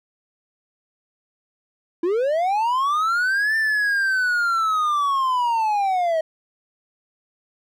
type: linear two-way sweep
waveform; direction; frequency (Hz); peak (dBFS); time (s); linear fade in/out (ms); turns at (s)
triangle; up then down; 325.7 to 1790 to 627; -16; 2.03-6.21; 5; 3.56
effects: none